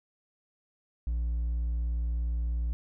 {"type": "tone with hard clipping", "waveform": "sine", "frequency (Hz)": 58.5, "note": "A#1", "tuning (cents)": 7, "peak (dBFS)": -28, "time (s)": [1.07, 2.73], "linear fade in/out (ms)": 0, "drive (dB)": 2, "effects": []}